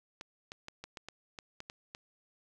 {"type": "clicks", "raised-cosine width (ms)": 0.2, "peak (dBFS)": -26, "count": 10, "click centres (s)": [0.211, 0.519, 0.684, 0.84, 0.972, 1.086, 1.388, 1.604, 1.699, 1.949], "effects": []}